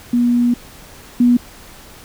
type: tone pair in turn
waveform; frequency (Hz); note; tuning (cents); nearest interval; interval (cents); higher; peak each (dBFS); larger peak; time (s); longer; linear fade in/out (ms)
sine; 241.1 / 242.9; B3 / B3; -41 / -29; unison; 12; second; -11 / -8; second; 0.13-0.54 / 1.2-1.37; first; 5
effects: pink hiss -40 dBFS RMS until 2.04 s